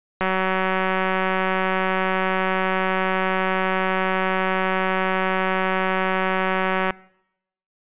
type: click train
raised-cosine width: 0.5 ms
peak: -7 dBFS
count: 1260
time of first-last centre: 0.21-6.907 s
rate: 188 Hz
effects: noise-tail reverb RT60 0.8 s tail -23 dB re dry + resampled to 8000 Hz